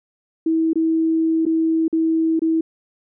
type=tone with dropouts; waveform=sine; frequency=323.6 Hz; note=E4; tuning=32 cents flat; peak=-15 dBFS; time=0.46-2.61 s; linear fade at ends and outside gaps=5 ms; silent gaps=0.733-0.756 / 1.454-1.463 / 1.881-1.927 / 2.394-2.418 s; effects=none